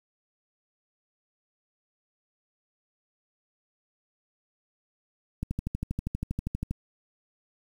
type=click train; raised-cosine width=5 ms; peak=-17 dBFS; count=17; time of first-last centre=5.43-6.71 s; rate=12.5 Hz; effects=8-bit